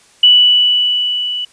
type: tone with level ramp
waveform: sine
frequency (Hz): 2960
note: F#7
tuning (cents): 0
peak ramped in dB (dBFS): -3 to -18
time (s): 0.23-1.45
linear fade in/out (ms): 5
effects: white hiss -48 dBFS RMS until 1.52 s + resampled to 22050 Hz